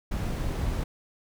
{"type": "noise", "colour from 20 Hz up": "brown", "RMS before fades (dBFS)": -29, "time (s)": [0.11, 0.84], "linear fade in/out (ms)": 10, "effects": []}